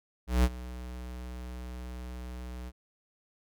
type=tone with ADSR envelope; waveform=square; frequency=61.74 Hz; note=B1; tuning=in tune; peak=-20 dBFS; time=0.27-2.72 s; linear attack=170 ms; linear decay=45 ms; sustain=-19 dB; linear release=43 ms; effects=none